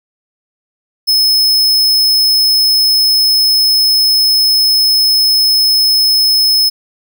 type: tone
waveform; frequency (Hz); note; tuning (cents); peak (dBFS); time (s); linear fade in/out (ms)
45% pulse; 5190; E8; -28; -8; 1.07-6.7; 20
effects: none